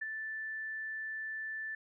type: tone with ADSR envelope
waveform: sine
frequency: 1760 Hz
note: A6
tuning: in tune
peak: -33 dBFS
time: 0.01-1.75 s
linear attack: 11 ms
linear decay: 20 ms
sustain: -4 dB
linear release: 4 ms
effects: none